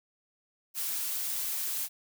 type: noise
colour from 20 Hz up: blue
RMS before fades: -33 dBFS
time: 0.74-1.89 s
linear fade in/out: 50 ms
effects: none